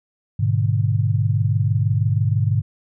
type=chord; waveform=sine; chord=G# diminished; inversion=none; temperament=equal with one note detuned; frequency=103.83 / 123.47 / 149.83 Hz; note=G#2 / B2 / D3; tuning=0 / 0 / +35 cents; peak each=-18 / -21 / -23 dBFS; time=0.39-2.62 s; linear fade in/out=10 ms; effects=none